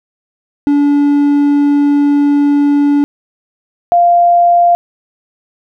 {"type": "tone pair in turn", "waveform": ["triangle", "sine"], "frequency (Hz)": [287.6, 695.6], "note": ["D4", "F5"], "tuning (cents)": [-36, -7], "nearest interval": "octave + minor third", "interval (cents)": 1529, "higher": "second", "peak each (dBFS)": -5, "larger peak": "neither", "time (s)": [[0.67, 3.04], [3.92, 4.75]], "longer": "first", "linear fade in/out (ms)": 0, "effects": []}